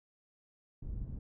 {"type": "low-pass noise", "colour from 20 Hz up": "pink", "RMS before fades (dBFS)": -40, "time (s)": [0.82, 1.19], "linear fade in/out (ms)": 5, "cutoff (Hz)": 130, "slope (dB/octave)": 12, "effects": []}